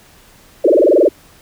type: tone with frequency modulation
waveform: sine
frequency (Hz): 466.2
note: A#4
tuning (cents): 0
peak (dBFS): -7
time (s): 0.64-1.09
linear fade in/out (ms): 10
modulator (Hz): 21.3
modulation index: 6.5
effects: pink hiss -46 dBFS RMS until 1.41 s